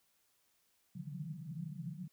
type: band-pass noise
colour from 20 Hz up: pink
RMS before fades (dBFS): -44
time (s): 0.95-2.08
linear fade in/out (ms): 10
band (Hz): 140 to 190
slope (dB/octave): 96
effects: white hiss -75 dBFS RMS until 2.12 s